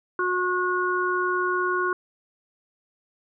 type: harmonic tone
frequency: 363.1 Hz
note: F#4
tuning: 33 cents flat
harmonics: 1 / 3 / 4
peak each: -26 / -26 / -26 dBFS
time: 0.19-1.93 s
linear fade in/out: 2 ms
effects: none